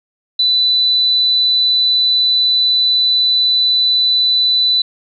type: tone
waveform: sine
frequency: 3988 Hz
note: B7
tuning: 16 cents sharp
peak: -10 dBFS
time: 0.39-4.82 s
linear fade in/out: 5 ms
effects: none